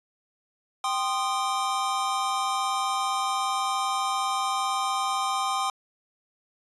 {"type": "chord", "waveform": "square", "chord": "C minor", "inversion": "second", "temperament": "equal with one note detuned", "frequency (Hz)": [784, 1046.5, 1230.9], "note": ["G5", "C6", "Eb6"], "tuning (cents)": [0, 0, -19], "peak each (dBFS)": -30, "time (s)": [0.84, 5.7], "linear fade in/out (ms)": 2, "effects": ["resampled to 24000 Hz"]}